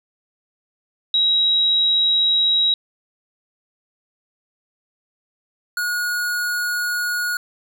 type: tone pair in turn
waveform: sine / square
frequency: 3844 / 1447.4 Hz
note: B7 / F#6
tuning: -48 / -39 cents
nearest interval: octave + perfect fourth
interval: 1691 cents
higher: first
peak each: -14 / -21 dBFS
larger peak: first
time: 1.14-2.74 / 5.77-7.37 s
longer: neither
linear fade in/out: 2 ms
effects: none